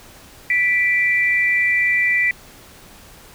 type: tone pair together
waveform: sine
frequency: 1970.8 / 2347 Hz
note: B6 / D7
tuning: -4 / -2 cents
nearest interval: minor third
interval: 302 cents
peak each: -16 / -19 dBFS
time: 0.5-2.31 s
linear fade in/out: 2 ms
effects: pink hiss -44 dBFS RMS until 3.34 s